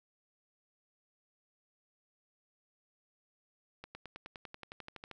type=accelerating click train; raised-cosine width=0.3 ms; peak=-29 dBFS; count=15; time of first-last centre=3.84-5.113 s; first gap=110 ms; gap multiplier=0.97; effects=none